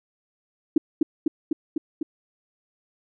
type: tone with echo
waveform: sine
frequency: 311.1 Hz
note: D#4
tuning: in tune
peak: -12 dBFS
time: 0.76-0.78 s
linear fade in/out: 5 ms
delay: 250 ms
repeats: 5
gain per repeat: -2 dB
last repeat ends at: 2.03 s
effects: none